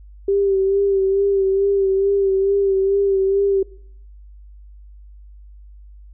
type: tone with vibrato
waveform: sine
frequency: 392 Hz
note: G4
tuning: in tune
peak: -14 dBFS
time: 0.28-3.63 s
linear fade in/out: 5 ms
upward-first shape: sine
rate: 2.3 Hz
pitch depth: 36 cents each way
effects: noise-tail reverb RT60 0.7 s tail -22 dB re dry + added 50 Hz sine -39 dBFS peak until 6.13 s